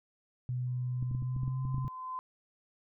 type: tone with pitch glide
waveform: sine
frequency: 125 to 131.52 Hz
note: B2 to C3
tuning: +21 to +9 cents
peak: -31 dBFS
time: 0.49-1.88 s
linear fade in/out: 0 ms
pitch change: +88 cents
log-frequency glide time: 1.16-1.62 s
type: tone with exponential growth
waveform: sine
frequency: 1026 Hz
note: C6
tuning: 34 cents flat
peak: -34 dBFS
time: 0.67-2.19 s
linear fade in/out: 0 ms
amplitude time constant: 330 ms
type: clicks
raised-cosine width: 5 ms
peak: -27 dBFS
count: 11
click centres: 1.027 / 1.113 / 1.149 / 1.224 / 1.364 / 1.433 / 1.479 / 1.652 / 1.745 / 1.782 / 1.848 s
effects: none